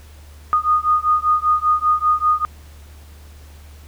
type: beating tone pair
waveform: sine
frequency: 1230 / 1235.1 Hz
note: D#6 / D#6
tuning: -20 / -13 cents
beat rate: 5.1 Hz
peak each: -17 dBFS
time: 0.53-2.45 s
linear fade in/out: 0 ms
effects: added 74 Hz sine -39 dBFS peak until 3.87 s + pink hiss -49 dBFS RMS until 3.87 s